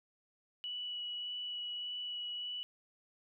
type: tone with vibrato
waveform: sine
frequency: 2942 Hz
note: F#7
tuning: 11 cents flat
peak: -38 dBFS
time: 0.64-2.63 s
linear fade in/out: 0 ms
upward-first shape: sine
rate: 1.7 Hz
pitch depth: 10 cents each way
effects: none